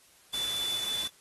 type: tone in noise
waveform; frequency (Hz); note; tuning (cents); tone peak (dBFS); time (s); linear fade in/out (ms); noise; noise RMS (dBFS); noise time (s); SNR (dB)
sine; 3487; A7; -16; -30; 0.33-1.08; 10; white; -38; 0.33-1.08; +5
effects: white hiss -60 dBFS RMS until 1.2 s + AAC 32 kbps